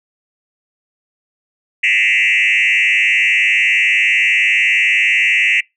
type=tone with frequency modulation; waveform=sine; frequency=2349 Hz; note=D7; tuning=in tune; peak=-9 dBFS; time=1.83-5.61 s; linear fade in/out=10 ms; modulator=100 Hz; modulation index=4.3; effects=noise-tail reverb RT60 0.2 s tail -25 dB re dry + tanh soft clip ceiling -7 dBFS